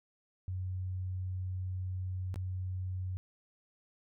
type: tone with dropouts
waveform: sine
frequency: 92.5 Hz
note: F#2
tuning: in tune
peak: -34 dBFS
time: 0.48-3.17 s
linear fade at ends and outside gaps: 0 ms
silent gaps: 2.342-2.359 s
effects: none